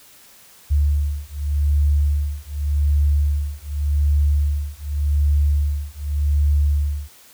sine beating tone pair, 72.4 / 73.26 Hz, D2 / D2, -24 / -4 cents, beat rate 0.86 Hz, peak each -19 dBFS, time 0.7-7.09 s, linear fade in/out 20 ms, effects white hiss -48 dBFS RMS until 7.33 s

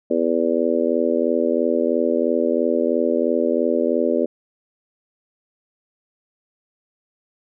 harmonic tone, 83 Hz, E2, 12 cents sharp, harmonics 3 / 4 / 5 / 6 / 7, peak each -23 / -23 / -23 / -23 / -23 dBFS, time 0.1-4.26 s, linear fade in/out 10 ms, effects none

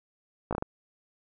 slowing click train, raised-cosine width 1 ms, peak -16 dBFS, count 5, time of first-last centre 0.51-0.624 s, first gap 17 ms, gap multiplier 1.36, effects none

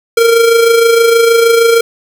square tone with amplitude modulation, 461.9 Hz, A#4, 16 cents flat, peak -4 dBFS, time 0.17-1.81 s, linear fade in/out 5 ms, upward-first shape sine, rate 26.4 Hz, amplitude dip 45%, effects none

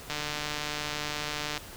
click train, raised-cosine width 0.2 ms, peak -15 dBFS, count 221, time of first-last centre 0.1-1.577 s, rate 149 Hz, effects pink hiss -45 dBFS RMS until 1.76 s

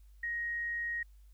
sine tone, 1879 Hz, A#6, 13 cents sharp, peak -33 dBFS, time 0.23-1.03 s, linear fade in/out 5 ms, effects added 50 Hz sine -54 dBFS peak until 1.33 s + white hiss -75 dBFS RMS until 1.33 s

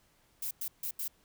violet noise bursts at uneven times, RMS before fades -36 dBFS, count 4, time 0.42-0.51 / 0.61-0.68 / 0.83-0.91 / 0.99-1.08 s, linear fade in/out 5 ms, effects pink hiss -68 dBFS RMS until 1.24 s

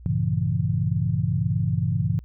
sine chord, G diminished seventh, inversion none, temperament equal with one note detuned, 98 / 116.54 / 138.59 / 166.44 Hz, G2 / Bb2 / Db3 / Fb3, 0 / 0 / 0 / +17 cents, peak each -26 dBFS, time 0.06-2.19 s, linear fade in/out 0 ms, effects added 60 Hz sine -41 dBFS peak until 2.24 s

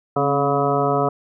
harmonic tone with a mistuned harmonic, 141.7 Hz, C#3, 38 cents sharp, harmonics 1 / 2 / 3 / 4 / 5 / 7 / 8 / 9, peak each -25 / -26 / -22 / -25 / -22 / -27 / -30 / -25 dBFS, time 0.16-1.09 s, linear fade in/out 5 ms, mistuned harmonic 2, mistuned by -51 cents, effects none

